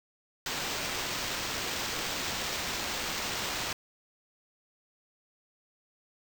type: noise with sample-and-hold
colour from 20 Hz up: violet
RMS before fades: -34 dBFS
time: 0.46-3.73 s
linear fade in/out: 2 ms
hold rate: 11025 Hz
effects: none